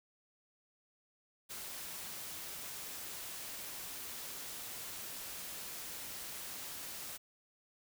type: noise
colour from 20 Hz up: white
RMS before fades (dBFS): -45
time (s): 1.49-7.18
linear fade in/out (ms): 20
effects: none